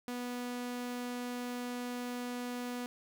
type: tone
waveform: sawtooth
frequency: 245.3 Hz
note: B3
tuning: 12 cents flat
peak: -33 dBFS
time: 0.08-2.86 s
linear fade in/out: 0 ms
effects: none